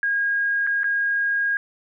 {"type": "tone with dropouts", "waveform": "sine", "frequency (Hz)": 1631, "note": "G#6", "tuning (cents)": -32, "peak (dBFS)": -19, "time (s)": [0.03, 1.57], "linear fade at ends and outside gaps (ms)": 1, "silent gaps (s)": [[0.667, 0.672], [0.833, 0.842]], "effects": []}